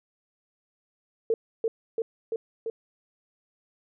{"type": "tone with echo", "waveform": "sine", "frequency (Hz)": 451.3, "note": "A4", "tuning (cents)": 44, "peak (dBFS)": -20, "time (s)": [1.3, 1.34], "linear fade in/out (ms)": 2, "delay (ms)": 340, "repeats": 4, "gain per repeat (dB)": -2, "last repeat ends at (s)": 2.7, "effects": []}